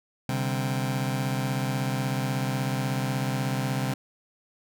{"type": "chord", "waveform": "sawtooth", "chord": "C suspended second", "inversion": "none", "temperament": "just", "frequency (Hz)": [130.81, 147.16, 196.22], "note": ["C3", "D3", "G3"], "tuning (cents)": [0, 4, 2], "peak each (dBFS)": [-23, -29, -28], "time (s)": [0.29, 3.94], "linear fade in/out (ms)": 2, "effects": []}